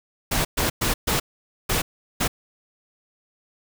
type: noise bursts at uneven times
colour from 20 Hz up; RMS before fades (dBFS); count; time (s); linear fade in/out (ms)
pink; -22; 6; 0.31-0.45 / 0.57-0.7 / 0.81-0.94 / 1.07-1.2 / 1.69-1.82 / 2.2-2.28; 10
effects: none